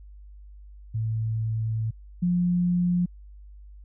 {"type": "tone pair in turn", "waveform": "sine", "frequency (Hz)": [111.3, 177], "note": ["A2", "F3"], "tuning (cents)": [20, 23], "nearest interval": "minor sixth", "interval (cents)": 803, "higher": "second", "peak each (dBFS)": [-24, -20], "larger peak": "second", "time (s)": [[0.94, 1.91], [2.22, 3.06]], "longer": "first", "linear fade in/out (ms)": 10, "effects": ["added 50 Hz sine -43 dBFS peak until 3.84 s"]}